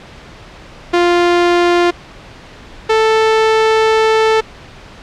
sawtooth tone pair in turn, 349.2 / 440.9 Hz, F4 / A4, 0 / +4 cents, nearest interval major third, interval 404 cents, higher second, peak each -5 dBFS, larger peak neither, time 0.93-1.91 / 2.89-4.41 s, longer second, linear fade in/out 10 ms, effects pink hiss -36 dBFS RMS until 5.02 s + low-pass 4000 Hz 12 dB/octave

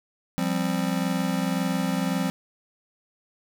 square chord, F suspended second, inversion none, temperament just, 174.61 / 196.44 / 261.9 Hz, F3 / G3 / C4, 0 / +4 / +2 cents, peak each -28 / -29 / -29 dBFS, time 0.38-2.3 s, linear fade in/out 0 ms, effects none

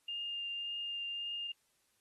sine tone with vibrato, 2811 Hz, F7, 11 cents sharp, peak -37 dBFS, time 0.08-1.52 s, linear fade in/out 5 ms, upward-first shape triangle, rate 1.8 Hz, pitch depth 11 cents each way, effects white hiss -75 dBFS RMS until 2 s + AAC 32 kbps

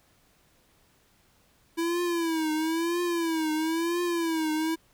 square tone with vibrato, 329.6 Hz, E4, in tune, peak -26 dBFS, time 1.77-4.76 s, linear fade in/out 20 ms, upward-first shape triangle, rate 1 Hz, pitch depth 120 cents each way, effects pink hiss -64 dBFS RMS until 4.93 s

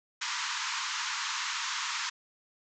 pink band-pass noise, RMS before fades -34 dBFS, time 0.21-2.1 s, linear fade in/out 10 ms, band 910 to 7300 Hz, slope 96 dB/octave, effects none

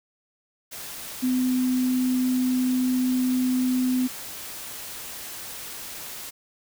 sine tone in noise, 253.9 Hz, B3, 48 cents sharp, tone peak -20 dBFS, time 1.22-4.08 s, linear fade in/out 20 ms, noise white, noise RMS -37 dBFS, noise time 0.71-6.31 s, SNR +14 dB, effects none

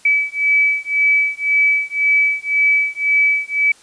sine beating tone pair, 2293 / 2294.9 Hz, D7 / D7, -42 / -41 cents, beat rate 1.9 Hz, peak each -16 dBFS, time 0.05-3.72 s, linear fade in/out 5 ms, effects white hiss -48 dBFS RMS until 3.82 s + resampled to 22050 Hz

